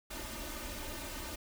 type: noise with comb filter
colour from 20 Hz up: pink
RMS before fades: -42 dBFS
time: 0.1-1.36 s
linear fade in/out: 10 ms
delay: 3.3 ms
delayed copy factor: +0.95
effects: none